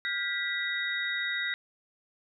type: tone cluster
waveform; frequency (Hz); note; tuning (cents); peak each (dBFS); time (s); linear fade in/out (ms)
sine; 1421 / 1594 / 1961 / 3754; F6 / G6 / B6 / A#7; +30 / +28 / -13 / +11; -38 / -37 / -31 / -35; 0.05-1.54; 0
effects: none